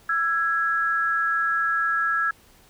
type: tone pair together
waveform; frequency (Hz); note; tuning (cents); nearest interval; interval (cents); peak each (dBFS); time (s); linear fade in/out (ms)
sine; 1336.9 / 1661.2; E6 / G#6; +24 / 0; major third; 376; -23; 0.09-2.31; 5
effects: pink hiss -55 dBFS RMS until 2.69 s